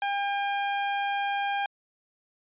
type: tone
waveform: sawtooth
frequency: 803 Hz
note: G5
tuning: 41 cents sharp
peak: -22 dBFS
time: 0.02-1.66 s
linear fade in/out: 2 ms
effects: resampled to 8000 Hz